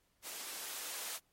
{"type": "noise with band-pass filter sweep", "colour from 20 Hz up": "violet", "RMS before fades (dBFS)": -44, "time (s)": [0.22, 1.2], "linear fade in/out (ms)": 50, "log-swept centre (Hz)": [310, 500], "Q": 0.88, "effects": ["pink hiss -75 dBFS RMS until 1.32 s", "MP3 64 kbps"]}